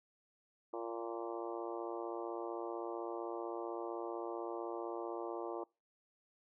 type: harmonic tone with a mistuned harmonic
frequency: 115.7 Hz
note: A#2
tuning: 13 cents flat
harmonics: 3 / 4 / 5 / 6 / 7 / 8 / 9 / 10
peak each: -43 / -45 / -47 / -49 / -50 / -51 / -52 / -53 dBFS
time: 0.73-5.64 s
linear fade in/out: 5 ms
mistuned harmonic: 8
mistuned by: -16 cents
effects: noise-tail reverb RT60 0.3 s tail -26 dB re dry